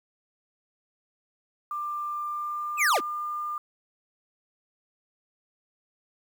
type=tone with pitch glide; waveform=sine; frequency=1189 to 1202.1 Hz; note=D6 to D6; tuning=+21 to +40 cents; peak=-29 dBFS; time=1.71-3.58 s; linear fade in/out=2 ms; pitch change=+19 cents; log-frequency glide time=2.02-3.06 s
type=linear sweep; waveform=square; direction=down; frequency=2700 to 177.8 Hz; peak=-21 dBFS; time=2.77-3.01 s; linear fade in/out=50 ms
effects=9-bit